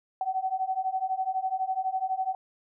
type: beating tone pair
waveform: sine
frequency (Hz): 750 / 762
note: F#5 / G5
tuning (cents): +23 / -49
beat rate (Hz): 12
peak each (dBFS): -30 / -29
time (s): 0.21-2.35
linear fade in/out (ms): 2
effects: none